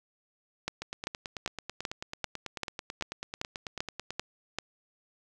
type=two click trains; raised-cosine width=0.2 ms; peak=-14 / -19 dBFS; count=11 / 31; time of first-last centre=0.68-4.586 / 0.82-4.106 s; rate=2.56 / 9.13 Hz; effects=none